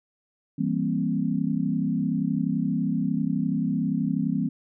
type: chord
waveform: sine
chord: C dominant seventh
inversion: first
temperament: equal with one note detuned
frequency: 164.81 / 196 / 233.1 / 265.4 Hz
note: E3 / G3 / Bb3 / C4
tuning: 0 / 0 / 0 / +25 cents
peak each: -28 dBFS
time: 0.58-4.49 s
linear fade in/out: 10 ms
effects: none